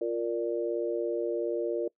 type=chord; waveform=sine; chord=Bb major; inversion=second; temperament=equal; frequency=349.2 / 466.2 / 587.3 Hz; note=F4 / Bb4 / D5; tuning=0 / 0 / 0 cents; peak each=-31 / -31 / -34 dBFS; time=0.01-1.88 s; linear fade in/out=5 ms; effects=noise-tail reverb RT60 0.1 s tail -23 dB re dry